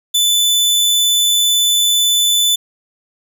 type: tone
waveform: sawtooth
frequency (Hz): 3502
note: A7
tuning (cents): -9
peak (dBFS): -8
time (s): 0.14-2.56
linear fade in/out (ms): 10
effects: none